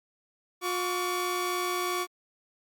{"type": "tone pair together", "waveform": "sawtooth", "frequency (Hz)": [357.8, 1136], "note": ["F4", "C#6"], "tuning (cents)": [42, 42], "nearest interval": "octave + minor sixth", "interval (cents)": 2000, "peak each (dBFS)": -27, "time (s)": [0.61, 2.07], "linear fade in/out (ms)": 50, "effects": ["Opus 48 kbps"]}